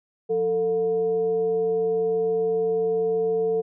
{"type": "tone with frequency modulation", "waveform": "sine", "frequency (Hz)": 446.5, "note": "A4", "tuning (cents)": 25, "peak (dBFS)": -20, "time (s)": [0.29, 3.62], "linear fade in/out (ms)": 20, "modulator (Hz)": 268, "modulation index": 0.33, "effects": []}